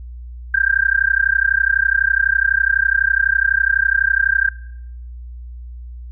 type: tone with amplitude modulation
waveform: sine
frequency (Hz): 1589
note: G6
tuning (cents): +23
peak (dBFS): -9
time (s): 0.54-4.49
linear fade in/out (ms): 5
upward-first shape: sine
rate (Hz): 32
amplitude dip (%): 100
effects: noise-tail reverb RT60 0.7 s tail -21 dB re dry + added 60 Hz sine -30 dBFS peak until 6.11 s